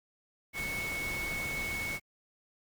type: tone in noise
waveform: sine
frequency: 2208 Hz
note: C#7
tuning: 7 cents flat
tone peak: -34 dBFS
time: 0.53-2 s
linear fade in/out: 50 ms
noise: pink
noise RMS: -40 dBFS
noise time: 0.53-2 s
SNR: +3 dB
effects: Opus 48 kbps